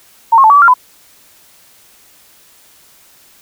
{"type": "tone with pitch steps", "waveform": "sine", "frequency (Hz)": [912, 1080, 877, 1141, 1154, 1387, 1004], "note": ["A#5", "C#6", "A5", "C#6", "D6", "F6", "B5"], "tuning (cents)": [-38, -45, -6, 50, -31, -12, 28], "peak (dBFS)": -3, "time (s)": [0.32, 0.74], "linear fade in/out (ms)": 10, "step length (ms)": 60, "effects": ["white hiss -46 dBFS RMS until 3.41 s"]}